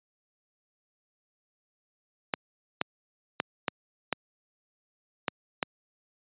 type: clicks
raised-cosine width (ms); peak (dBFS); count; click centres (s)
0.3; -9; 7; 2.338 / 2.814 / 3.401 / 3.682 / 4.127 / 5.282 / 5.628
effects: high-pass 150 Hz 12 dB/octave + resampled to 8000 Hz